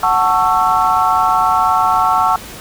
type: chord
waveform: sine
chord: F# minor seventh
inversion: none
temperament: just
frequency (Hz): 740 / 888 / 1110 / 1332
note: F#5 / A5 / C#6 / E6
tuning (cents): 0 / +16 / +2 / +18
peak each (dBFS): -16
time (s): 0.03-2.36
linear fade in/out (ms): 2
effects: pink hiss -32 dBFS RMS until 2.6 s